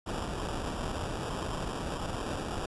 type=noise with sample-and-hold; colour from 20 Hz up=pink; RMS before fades=-35 dBFS; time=0.06-2.66 s; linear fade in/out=10 ms; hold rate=2100 Hz; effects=resampled to 24000 Hz